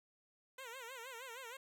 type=tone with vibrato; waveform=10% pulse; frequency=493.9 Hz; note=B4; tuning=in tune; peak=-39 dBFS; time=0.58-1.57 s; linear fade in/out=5 ms; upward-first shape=sine; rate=6.4 Hz; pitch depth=150 cents each way; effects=none